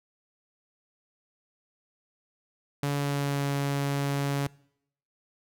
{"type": "tone with pitch glide", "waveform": "sawtooth", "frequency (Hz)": [142.7, 140.74], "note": ["D3", "C#3"], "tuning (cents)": [-49, 27], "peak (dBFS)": -22, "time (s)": [2.83, 4.47], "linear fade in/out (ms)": 2, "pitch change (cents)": -24, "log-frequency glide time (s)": [2.95, 3.45], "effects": ["noise-tail reverb RT60 0.7 s tail -23 dB re dry"]}